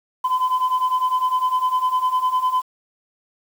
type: beating tone pair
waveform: sine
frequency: 1010 / 1019.9 Hz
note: B5 / C6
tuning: +39 / -45 cents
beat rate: 9.9 Hz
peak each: -20 / -17 dBFS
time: 0.24-2.62 s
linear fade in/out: 10 ms
effects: tanh soft clip ceiling -14 dBFS + 7-bit